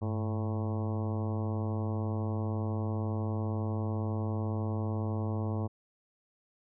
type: harmonic tone with a mistuned harmonic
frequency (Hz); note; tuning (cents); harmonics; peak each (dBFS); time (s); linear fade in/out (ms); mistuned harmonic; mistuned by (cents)
110; A2; 0; 1 / 2 / 3 / 4 / 5 / 6 / 7 / 8 / 9 / 10; -31 / -37 / -41 / -43 / -45 / -47 / -48 / -49 / -50 / -51; 0.01-5.68; 20; 1; -130
effects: none